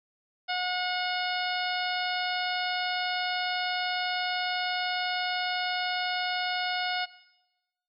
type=harmonic tone; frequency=726 Hz; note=F#5; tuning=33 cents flat; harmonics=1 / 2 / 3 / 4 / 5 / 6 / 7; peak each=-31 / -34 / -36 / -37 / -38 / -39 / -39 dBFS; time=0.48-7.06 s; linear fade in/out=20 ms; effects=noise-tail reverb RT60 1.0 s tail -18 dB re dry